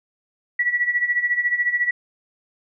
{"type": "tone with tremolo", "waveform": "sine", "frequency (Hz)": 1943, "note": "B6", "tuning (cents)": -29, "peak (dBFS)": -15, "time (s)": [0.59, 1.91], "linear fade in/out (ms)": 5, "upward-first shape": "sine", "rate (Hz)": 14, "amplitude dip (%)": 75, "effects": []}